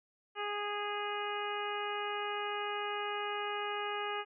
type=harmonic tone; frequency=412.8 Hz; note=G#4; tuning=10 cents flat; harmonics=1 / 2 / 3 / 4 / 5 / 6 / 7; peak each=-40 / -40 / -40 / -44 / -46 / -46 / -44 dBFS; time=0.35-4.25 s; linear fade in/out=50 ms; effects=none